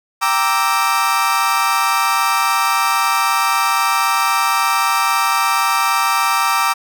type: chord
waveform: 35% pulse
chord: E half-diminished seventh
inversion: first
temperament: equal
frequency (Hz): 784 / 932.3 / 1174.7 / 1318.5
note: G5 / Bb5 / D6 / E6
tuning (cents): 0 / 0 / 0 / 0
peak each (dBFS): -21 / -18 / -16 / -18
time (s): 0.21-6.74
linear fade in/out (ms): 20
effects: none